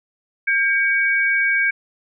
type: tone pair together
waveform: sine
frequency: 1600 / 2257 Hz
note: G6 / C#7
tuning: +35 / +31 cents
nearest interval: tritone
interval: 596 cents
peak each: -18 dBFS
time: 0.47-1.71 s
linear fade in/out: 10 ms
effects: none